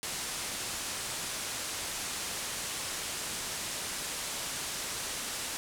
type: low-pass noise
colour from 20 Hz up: white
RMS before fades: -37 dBFS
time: 0.03-5.57 s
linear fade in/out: 0 ms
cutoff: 10000 Hz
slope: 24 dB/octave
effects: none